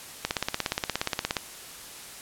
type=click train; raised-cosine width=0.2 ms; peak=-8 dBFS; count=20; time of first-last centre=0.25-1.368 s; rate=17 Hz; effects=white hiss -43 dBFS RMS until 2.21 s + low-pass 12000 Hz 12 dB/octave